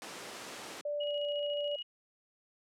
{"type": "noise", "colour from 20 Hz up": "pink", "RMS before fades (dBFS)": -43, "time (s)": [0.02, 0.81], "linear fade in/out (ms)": 0}
{"type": "tone with pitch glide", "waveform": "sine", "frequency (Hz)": [586, 582.3], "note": ["D5", "D5"], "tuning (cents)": [-4, -15], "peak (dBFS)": -32, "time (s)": [0.85, 1.76], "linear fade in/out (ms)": 5, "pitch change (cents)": -11, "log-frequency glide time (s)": [0.96, 1.2]}
{"type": "tone with tremolo", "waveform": "sine", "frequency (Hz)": 2897, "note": "F#7", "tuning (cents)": -37, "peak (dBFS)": -37, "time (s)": [1, 1.83], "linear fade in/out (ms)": 10, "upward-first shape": "square", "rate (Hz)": 14, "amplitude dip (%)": 40}
{"effects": ["high-pass 300 Hz 12 dB/octave", "low-pass 9000 Hz 12 dB/octave"]}